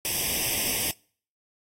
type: noise with comb filter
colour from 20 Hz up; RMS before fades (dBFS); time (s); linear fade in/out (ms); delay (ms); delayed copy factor
white; -27; 0.05-0.91; 0; 0.36; +0.95
effects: noise-tail reverb RT60 0.5 s tail -26 dB re dry + AAC 48 kbps